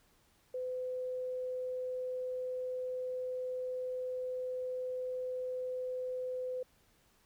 sine tone, 507 Hz, B4, 45 cents sharp, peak -35 dBFS, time 0.54-6.63 s, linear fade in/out 5 ms, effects pink hiss -69 dBFS RMS until 7.25 s

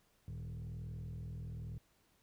sine tone with frequency modulation, 110 Hz, A2, in tune, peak -39 dBFS, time 0.28-1.78 s, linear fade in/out 0 ms, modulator 41 Hz, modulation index 1.2, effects tanh soft clip ceiling -41 dBFS + pink hiss -73 dBFS RMS until 2.22 s

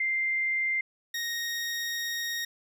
sine / 20% pulse tone pair in turn, 2093 / 1868 Hz, C7 / A#6, 0 / +3 cents, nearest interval major second, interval 197 cents, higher first, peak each -25 dBFS, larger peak neither, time 0-0.81 / 1.14-2.45 s, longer second, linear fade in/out 5 ms, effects none

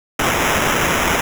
violet noise with sample-and-hold, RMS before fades -17 dBFS, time 0.19-1.21 s, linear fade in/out 5 ms, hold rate 4410 Hz, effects none

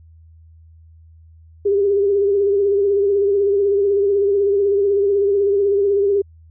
sine tone with vibrato, 400.6 Hz, G4, 38 cents sharp, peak -13 dBFS, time 1.65-6.22 s, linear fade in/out 10 ms, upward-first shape triangle, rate 16 Hz, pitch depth 55 cents each way, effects added 81 Hz sine -43 dBFS peak until 6.5 s

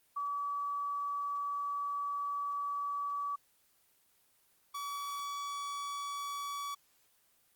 sine / 45% pulse tone pair in turn, 1145 / 1139.7 Hz, D6 / C#6, -44 / +48 cents, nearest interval unison, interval 8 cents, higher first, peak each -33 / -37 dBFS, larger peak first, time 0.16-3.36 / 4.74-6.75 s, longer first, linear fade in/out 10 ms, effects white hiss -70 dBFS RMS until 7.55 s + Opus 24 kbps

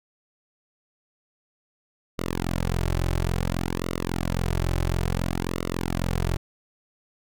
sawtooth tone with flanger, 43.65 Hz, F1, in tune, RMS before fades -26 dBFS, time 2.18-6.37 s, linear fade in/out 10 ms, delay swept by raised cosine 1.2 to 4.3 ms, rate 0.58 Hz, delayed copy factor -0.95, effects none

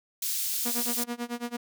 white high-pass noise, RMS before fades -30 dBFS, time 0.22-1.04 s, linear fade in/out 5 ms, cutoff 4000 Hz, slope 12 dB/octave
sawtooth tone with tremolo, 239.3 Hz, A#3, 46 cents sharp, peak -25 dBFS, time 0.65-1.57 s, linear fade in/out 10 ms, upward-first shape sine, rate 9.1 Hz, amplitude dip 95%
effects none

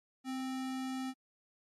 sine tone with sample-and-hold, 260 Hz, C4, 11 cents flat, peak -35 dBFS, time 0.24-1.14 s, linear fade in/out 50 ms, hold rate 1050 Hz, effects low-pass 10000 Hz 12 dB/octave + MP3 64 kbps

